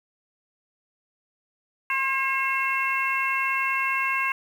harmonic tone with a mistuned harmonic, 539 Hz, C#5, 49 cents flat, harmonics 2 / 3 / 4 / 5, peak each -27 / -30 / -27 / -28 dBFS, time 1.9-4.32 s, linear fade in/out 2 ms, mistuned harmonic 2, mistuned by -17 cents, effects 8-bit

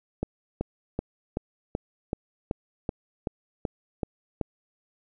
click train, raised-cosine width 2 ms, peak -14 dBFS, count 12, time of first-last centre 0.23-4.413 s, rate 2.63 Hz, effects none

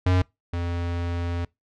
square tone pair in turn, 91.4 / 86.27 Hz, F#2 / F2, -21 / -21 cents, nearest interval minor second, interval 100 cents, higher first, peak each -18 / -26 dBFS, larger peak first, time 0.06-0.22 / 0.53-1.45 s, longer second, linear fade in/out 5 ms, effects noise-tail reverb RT60 0.2 s tail -24 dB re dry + low-pass 4000 Hz 12 dB/octave

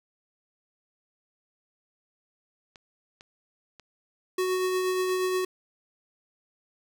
clicks, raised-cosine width 0.2 ms, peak -30 dBFS, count 5, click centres 2.758 / 3.209 / 3.797 / 5.094 / 5.443 s
square tone with tremolo, 370 Hz, F#4, in tune, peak -24 dBFS, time 4.38-5.45 s, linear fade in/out 5 ms, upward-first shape triangle, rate 8.4 Hz, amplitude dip 30%
effects none

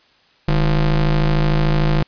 square ring-modulated tone, 88.1 Hz, F2, 16 cents sharp, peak -11 dBFS, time 0.48-2.03 s, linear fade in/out 5 ms, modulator 61.4 Hz, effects white hiss -55 dBFS RMS until 2.07 s + resampled to 11025 Hz

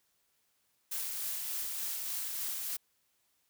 blue noise with tremolo, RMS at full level -36 dBFS, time 0.91-2.77 s, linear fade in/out 10 ms, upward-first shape sine, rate 3.4 Hz, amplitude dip 25%, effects white hiss -75 dBFS RMS until 3.49 s

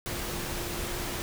sine tone in noise, 349.2 Hz, F4, in tune, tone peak -41 dBFS, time 0.06-1.22 s, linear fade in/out 0 ms, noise pink, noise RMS -34 dBFS, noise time 0.06-1.22 s, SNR -10 dB, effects none

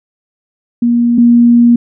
sine tone pair in turn, 237.6 / 237.6 Hz, A#3 / A#3, +33 / +33 cents, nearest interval unison, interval 0 cents, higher neither, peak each -7 / -3 dBFS, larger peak second, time 0.82-1.18 / 1.18-1.76 s, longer second, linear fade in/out 5 ms, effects none

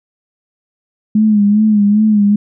sine tone with vibrato, 209.9 Hz, G#3, 19 cents sharp, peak -7 dBFS, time 1.15-2.36 s, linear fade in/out 5 ms, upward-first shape sine, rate 2.5 Hz, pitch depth 61 cents each way, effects none

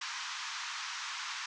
pink band-pass noise, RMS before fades -40 dBFS, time 0.01-1.46 s, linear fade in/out 5 ms, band 960 to 6700 Hz, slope 48 dB/octave, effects none

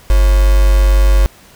sine tone with quantisation, 49 Hz, G1, in tune, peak -6 dBFS, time 0.1-1.26 s, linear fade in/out 0 ms, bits 3, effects pink hiss -43 dBFS RMS until 1.55 s

